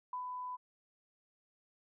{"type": "tone with ADSR envelope", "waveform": "sine", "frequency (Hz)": 999, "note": "B5", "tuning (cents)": 20, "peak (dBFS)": -36, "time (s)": [0.13, 0.57], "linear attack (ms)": 3, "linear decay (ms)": 98, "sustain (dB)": -3, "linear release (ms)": 22, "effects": []}